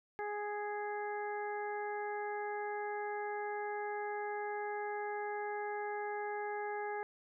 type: harmonic tone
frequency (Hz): 415.3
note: G#4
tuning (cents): 0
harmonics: 1 / 2 / 3 / 4 / 5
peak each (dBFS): -40 / -40 / -51 / -46 / -50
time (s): 0.19-7.03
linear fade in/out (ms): 0
effects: none